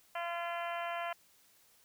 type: harmonic tone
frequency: 342.6 Hz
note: F4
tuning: 33 cents flat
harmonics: 2 / 3 / 4 / 5 / 6 / 7 / 8 / 9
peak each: -38 / -42 / -44 / -46 / -48 / -49 / -50 / -51 dBFS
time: 0.15-1.13 s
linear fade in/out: 5 ms
effects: white hiss -66 dBFS RMS until 1.84 s